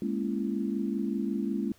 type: chord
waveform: sine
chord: A# half-diminished seventh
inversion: third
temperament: equal with one note detuned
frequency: 207.7 / 233.1 / 277.2 / 337.5 Hz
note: G#3 / A#3 / C#4 / E4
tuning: 0 / 0 / 0 / +41 cents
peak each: -31 / -34 / -34 / -35 dBFS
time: 0.02-1.72 s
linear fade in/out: 2 ms
effects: pink hiss -61 dBFS RMS until 1.78 s